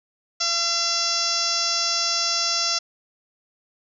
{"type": "harmonic tone", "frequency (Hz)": 680, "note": "F5", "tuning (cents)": -46, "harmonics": [1, 2, 3, 4, 5, 6, 7, 8, 9, 10], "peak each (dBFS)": [-35, -30, -37, -34, -33, -31, -27, -25, -28, -36], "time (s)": [0.4, 2.79], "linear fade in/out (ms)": 10, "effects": []}